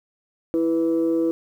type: tone pair together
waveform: sine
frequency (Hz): 329.6 / 493.9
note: E4 / B4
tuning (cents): 0 / 0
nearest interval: perfect fifth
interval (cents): 700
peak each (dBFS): -18 / -23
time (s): 0.54-1.31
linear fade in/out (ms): 0
effects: tanh soft clip ceiling -13 dBFS + 9-bit